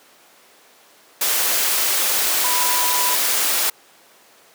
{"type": "tone in noise", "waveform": "sine", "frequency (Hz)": 988, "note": "B5", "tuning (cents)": 0, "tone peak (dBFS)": -23, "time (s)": [2.44, 3.15], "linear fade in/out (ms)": 5, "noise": "white", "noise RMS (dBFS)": -19, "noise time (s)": [1.21, 3.7], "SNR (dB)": -7, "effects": ["pink hiss -50 dBFS RMS until 4.54 s", "high-pass 400 Hz 12 dB/octave"]}